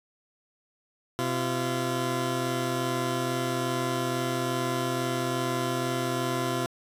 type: tone pair together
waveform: 15% pulse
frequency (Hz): 128.29 / 342.5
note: C3 / F4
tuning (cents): -34 / -34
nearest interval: octave + perfect fourth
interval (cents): 1700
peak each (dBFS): -23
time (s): 1.19-6.66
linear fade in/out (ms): 0
effects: resampled to 32000 Hz